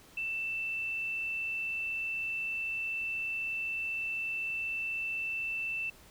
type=tone; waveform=sine; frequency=2664 Hz; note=E7; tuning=18 cents sharp; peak=-32 dBFS; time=0.17-5.9 s; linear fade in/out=5 ms; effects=pink hiss -57 dBFS RMS until 6.1 s